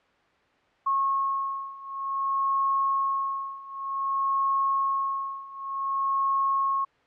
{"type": "beating tone pair", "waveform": "sine", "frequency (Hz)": [1090, 1090.54], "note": ["C#6", "C#6"], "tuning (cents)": [-29, -29], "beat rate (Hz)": 0.54, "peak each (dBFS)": [-28, -26], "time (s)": [0.86, 6.85], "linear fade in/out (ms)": 10, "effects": ["white hiss -62 dBFS RMS until 7.06 s", "low-pass 2000 Hz 12 dB/octave"]}